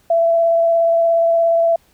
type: tone with vibrato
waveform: sine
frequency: 669 Hz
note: E5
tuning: 25 cents sharp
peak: -11 dBFS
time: 0.1-1.76 s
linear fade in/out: 5 ms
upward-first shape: triangle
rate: 17 Hz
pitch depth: 13 cents each way
effects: pink hiss -56 dBFS RMS until 1.93 s